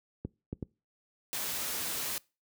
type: clicks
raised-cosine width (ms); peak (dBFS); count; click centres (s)
3; -22; 3; 0.25 / 0.529 / 0.627
type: noise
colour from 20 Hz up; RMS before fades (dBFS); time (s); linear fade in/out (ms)
white; -35; 1.33-2.18; 0
effects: noise-tail reverb RT60 0.3 s tail -24 dB re dry + high-pass 60 Hz 12 dB/octave